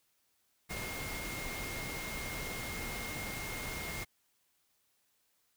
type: tone in noise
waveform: sine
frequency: 2134 Hz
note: C7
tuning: 34 cents sharp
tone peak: -43 dBFS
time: 0.69-4.05 s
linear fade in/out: 20 ms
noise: pink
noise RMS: -41 dBFS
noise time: 0.69-4.05 s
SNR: -5 dB
effects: white hiss -75 dBFS RMS until 5.56 s